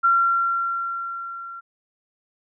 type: tone with level ramp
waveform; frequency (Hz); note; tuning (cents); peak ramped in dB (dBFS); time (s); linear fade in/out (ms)
sine; 1370; F6; -34; -13 to -34; 0.03-1.61; 20
effects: none